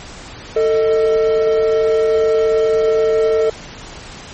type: tone pair together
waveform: triangle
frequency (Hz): 445.3 / 622.5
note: A4 / D#5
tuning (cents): +21 / +1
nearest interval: tritone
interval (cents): 580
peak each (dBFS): -10 / -17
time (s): 0.56-3.5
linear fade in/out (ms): 5
effects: pink hiss -34 dBFS RMS until 4.33 s + MP3 32 kbps